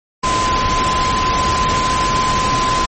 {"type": "tone in noise", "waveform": "sine", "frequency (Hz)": 1025, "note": "C6", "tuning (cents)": -36, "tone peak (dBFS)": -15, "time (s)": [0.23, 2.86], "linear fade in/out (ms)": 10, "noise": "pink", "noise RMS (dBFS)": -19, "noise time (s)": [0.23, 2.86], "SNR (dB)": 1, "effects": ["MP3 32 kbps"]}